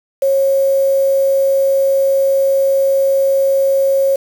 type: tone with quantisation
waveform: sine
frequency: 545 Hz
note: C#5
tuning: 29 cents flat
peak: -10 dBFS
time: 0.22-4.16 s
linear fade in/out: 5 ms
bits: 5
effects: none